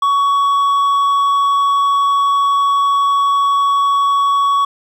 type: tone with hard clipping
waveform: triangle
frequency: 1122 Hz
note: C#6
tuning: 21 cents sharp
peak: -12 dBFS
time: 0.02-4.65 s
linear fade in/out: 5 ms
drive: 7 dB
effects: none